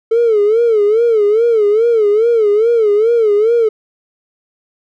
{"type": "tone with vibrato", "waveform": "triangle", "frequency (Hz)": 440, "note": "A4", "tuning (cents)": 0, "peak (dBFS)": -5, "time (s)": [0.11, 3.69], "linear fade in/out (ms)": 10, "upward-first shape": "sine", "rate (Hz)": 2.4, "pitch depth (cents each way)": 130, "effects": ["tanh soft clip ceiling -5 dBFS"]}